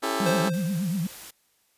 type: chord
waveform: 15% pulse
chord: A dominant seventh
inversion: first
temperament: just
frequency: 275 / 330 / 396 / 440 Hz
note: C#4 / E4 / G4 / A4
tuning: -14 / +2 / +18 / 0 cents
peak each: -25 dBFS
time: 0.02-0.5 s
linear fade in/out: 20 ms
type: tone with vibrato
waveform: sine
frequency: 180 Hz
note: F#3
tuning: 47 cents flat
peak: -24 dBFS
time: 0.2-1.07 s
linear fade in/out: 5 ms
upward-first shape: triangle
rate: 8.3 Hz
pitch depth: 260 cents each way
type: tone with exponential decay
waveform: square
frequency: 523.3 Hz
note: C5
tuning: in tune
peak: -22 dBFS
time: 0.26-1.14 s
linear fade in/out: 5 ms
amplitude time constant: 190 ms
type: noise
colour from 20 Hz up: white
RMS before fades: -42 dBFS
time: 0.53-1.31 s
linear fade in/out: 10 ms
effects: white hiss -67 dBFS RMS until 1.77 s + resampled to 32000 Hz